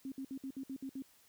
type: tone bursts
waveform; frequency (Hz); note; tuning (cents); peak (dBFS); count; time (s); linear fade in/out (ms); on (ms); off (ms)
sine; 267.9; C4; +41; -39; 8; 0.05-1.022; 2; 69; 60
effects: white hiss -66 dBFS RMS until 1.28 s